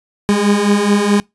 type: beating tone pair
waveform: 30% pulse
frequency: 201.3 / 206 Hz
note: G3 / G#3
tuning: +46 / -14 cents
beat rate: 4.7 Hz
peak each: -14 / -10 dBFS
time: 0.29-1.2 s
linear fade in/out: 0 ms
effects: noise-tail reverb RT60 0.2 s tail -25 dB re dry + resampled to 24000 Hz